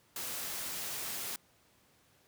white noise, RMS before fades -39 dBFS, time 0.16-1.36 s, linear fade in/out 2 ms, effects pink hiss -67 dBFS RMS until 2.27 s + high-pass 80 Hz 12 dB/octave

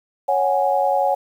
sine chord, C# suspended fourth, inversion none, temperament equal, 554.4 / 740 / 830.6 Hz, C#5 / F#5 / G#5, 0 / 0 / 0 cents, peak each -20 dBFS, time 0.28-1.15 s, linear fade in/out 10 ms, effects 8-bit

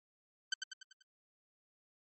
15% pulse tone with echo, 1540 Hz, G6, 31 cents flat, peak -24 dBFS, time 0.52-0.54 s, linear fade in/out 5 ms, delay 97 ms, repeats 5, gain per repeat -6 dB, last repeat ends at 1.025 s, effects low-pass 10000 Hz 12 dB/octave + MP3 32 kbps

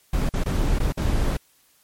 brown noise with dropouts, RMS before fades -21 dBFS, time 0.13-1.37 s, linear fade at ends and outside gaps 5 ms, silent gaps 0.292-0.337 / 0.438-0.458 / 0.787-0.8 / 0.924-0.973 s, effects white hiss -60 dBFS RMS until 1.83 s + MP3 64 kbps

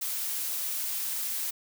blue noise, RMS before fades -32 dBFS, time 0.01-1.51 s, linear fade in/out 10 ms, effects none

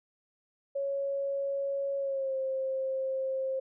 sine tone with pitch glide, 554.4 to 530 Hz, C#5 to C5, 0 to +22 cents, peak -29 dBFS, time 0.75-3.6 s, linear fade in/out 10 ms, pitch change -78 cents, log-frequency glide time 1.98-2.36 s, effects none

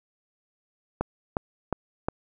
click train, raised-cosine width 1 ms, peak -11 dBFS, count 4, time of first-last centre 1.01-2.085 s, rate 2.79 Hz, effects none

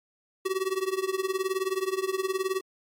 square tone with tremolo, 380 Hz, F#4, 46 cents sharp, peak -23 dBFS, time 0.45-2.61 s, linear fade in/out 10 ms, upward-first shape triangle, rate 19 Hz, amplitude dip 95%, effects MP3 64 kbps

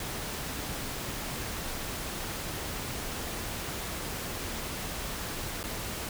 pink noise with dropouts, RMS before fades -36 dBFS, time 0-6.09 s, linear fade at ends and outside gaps 2 ms, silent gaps 5.631-5.638 s, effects none

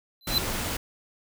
square tone with exponential growth, 4040 Hz, B7, 39 cents sharp, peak -18 dBFS, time 0.21-0.38 s, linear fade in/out 1 ms, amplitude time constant 35 ms
pink noise, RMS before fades -30 dBFS, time 0.27-0.77 s, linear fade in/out 5 ms
effects none

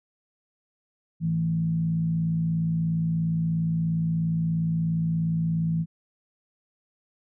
sine tone with frequency modulation, 163.8 Hz, E3, 11 cents flat, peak -22 dBFS, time 1.2-5.86 s, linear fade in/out 50 ms, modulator 57 Hz, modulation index 0.41, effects none

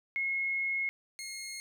sine / 15% pulse tone pair in turn, 2167 / 2151 Hz, C#7 / C7, -40 / +47 cents, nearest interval unison, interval 13 cents, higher first, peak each -29 / -33 dBFS, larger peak first, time 0.16-0.89 / 1.19-1.6 s, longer first, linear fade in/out 0 ms, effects none

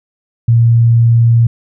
sine tone, 116.54 Hz, A#2, in tune, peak -5 dBFS, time 0.48-1.47 s, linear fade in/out 5 ms, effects none

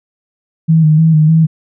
sine tone with vibrato, 157.8 Hz, D#3, 25 cents sharp, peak -5 dBFS, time 0.68-1.47 s, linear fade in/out 20 ms, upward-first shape square, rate 3.3 Hz, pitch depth 39 cents each way, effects none

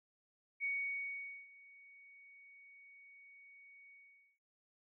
sine tone with ADSR envelope, 2235 Hz, C#7, 14 cents sharp, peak -34 dBFS, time 0.6-4.39 s, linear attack 40 ms, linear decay 830 ms, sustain -23 dB, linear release 470 ms, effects none

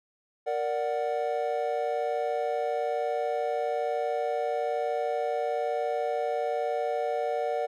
triangle chord, Bb augmented, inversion none, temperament equal, 466.2 / 587.3 / 740 Hz, Bb4 / D5 / F#5, 0 / 0 / 0 cents, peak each -29 dBFS, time 0.46-7.67 s, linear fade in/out 20 ms, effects none

